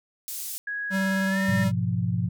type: high-pass noise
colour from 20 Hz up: pink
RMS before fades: -34 dBFS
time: 0.28-0.58 s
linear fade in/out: 0 ms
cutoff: 7800 Hz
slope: 12 dB/octave
type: tone with pitch glide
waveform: sine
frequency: 1661.2 to 1811.6 Hz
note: G#6 to A#6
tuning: 0 to -50 cents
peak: -28 dBFS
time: 0.67-1.64 s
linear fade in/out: 5 ms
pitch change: +150 cents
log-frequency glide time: 1.27-1.39 s
type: tone with vibrato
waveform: square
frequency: 192.6 Hz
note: G3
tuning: 30 cents flat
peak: -24 dBFS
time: 0.9-1.72 s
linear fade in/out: 50 ms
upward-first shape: sine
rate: 19 Hz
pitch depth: 12 cents each way
type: chord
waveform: sine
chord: F diminished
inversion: first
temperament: equal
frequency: 103.83 / 123.47 / 174.61 Hz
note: Ab2 / Cb3 / F3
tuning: 0 / 0 / 0 cents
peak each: -27 dBFS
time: 1.48-2.29 s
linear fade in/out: 10 ms
effects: none